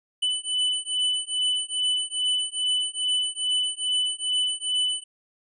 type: beating tone pair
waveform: square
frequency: 2993 / 2995.4 Hz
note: F#7 / F#7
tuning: +19 / +21 cents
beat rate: 2.4 Hz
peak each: -27 dBFS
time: 0.22-5.04 s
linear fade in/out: 10 ms
effects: resampled to 24000 Hz